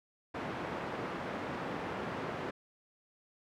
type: band-pass noise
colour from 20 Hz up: pink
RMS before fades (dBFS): -39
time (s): 0.34-2.51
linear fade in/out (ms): 10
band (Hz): 170 to 1700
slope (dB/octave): 12
effects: none